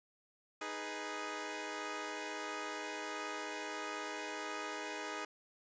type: chord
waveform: 10% pulse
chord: G# minor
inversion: second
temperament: equal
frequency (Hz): 311.1 / 415.3 / 493.9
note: D#4 / G#4 / B4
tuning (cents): 0 / 0 / 0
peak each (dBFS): -36 / -35 / -38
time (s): 0.61-5.25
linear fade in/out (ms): 5
effects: resampled to 16000 Hz + 11-bit